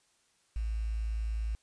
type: tone with quantisation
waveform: sine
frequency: 55 Hz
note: A1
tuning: in tune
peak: -30 dBFS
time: 0.56-1.55 s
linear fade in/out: 0 ms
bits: 9
effects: white hiss -70 dBFS RMS until 1.62 s + resampled to 22050 Hz